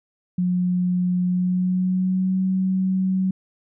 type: tone with pitch glide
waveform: sine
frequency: 180 to 188.08 Hz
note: F#3 to F#3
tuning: -47 to +29 cents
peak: -18 dBFS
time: 0.38-3.31 s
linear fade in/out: 5 ms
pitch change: +76 cents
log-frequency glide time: 1.26-2.4 s
effects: none